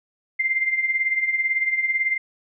sine tone with tremolo, 2093 Hz, C7, in tune, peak -16 dBFS, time 0.39-2.18 s, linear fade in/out 10 ms, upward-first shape triangle, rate 18 Hz, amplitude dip 75%, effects none

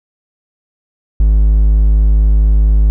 triangle tone, 52.2 Hz, G#1, 10 cents sharp, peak -4 dBFS, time 1.2-2.9 s, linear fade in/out 0 ms, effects none

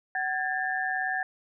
sine tone cluster, 753 / 1637 / 1775 Hz, F#5 / G#6 / A6, +30 / -25 / +15 cents, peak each -31 dBFS, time 0.15-1.23 s, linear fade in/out 2 ms, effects none

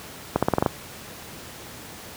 accelerating click train, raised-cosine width 1 ms, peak -4 dBFS, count 7, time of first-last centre 0.36-0.662 s, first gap 66 ms, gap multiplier 0.89, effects pink hiss -40 dBFS RMS until 2.16 s + high-pass 80 Hz 12 dB/octave

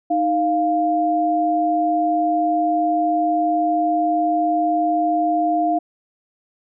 sine tone pair together, 311.1 / 698.5 Hz, D#4 / F5, 0 / 0 cents, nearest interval octave + major second, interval 1400 cents, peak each -21 / -17 dBFS, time 0.1-5.79 s, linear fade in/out 10 ms, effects none

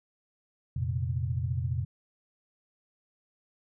sine chord, F suspended fourth, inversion none, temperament just, 87.31 / 116.41 / 130.96 Hz, F2 / Bb2 / C3, 0 / -2 / +2 cents, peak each -32 dBFS, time 0.76-1.85 s, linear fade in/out 5 ms, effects none

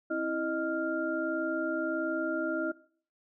sine tone cluster, 265.9 / 327.4 / 620 / 1396 Hz, C4 / E4 / D#5 / F6, +28 / -12 / -6 / -1 cents, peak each -39 / -32 / -34 / -35 dBFS, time 0.1-2.72 s, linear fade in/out 10 ms, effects noise-tail reverb RT60 0.5 s tail -20 dB re dry

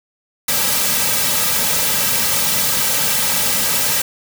white noise with comb filter, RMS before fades -17 dBFS, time 0.48-4.02 s, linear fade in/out 5 ms, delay 2.8 ms, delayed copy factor -0.85, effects none

